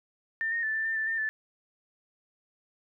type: tone with pitch steps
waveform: sine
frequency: 1801 / 1851 / 1756 / 1771 / 1796 / 1762 / 1806 / 1750 Hz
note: A6 / A#6 / A6 / A6 / A6 / A6 / A6 / A6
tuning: +40 / -13 / -4 / +11 / +35 / +2 / +45 / -10 cents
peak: -27 dBFS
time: 0.41-1.29 s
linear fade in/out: 0 ms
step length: 110 ms
effects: none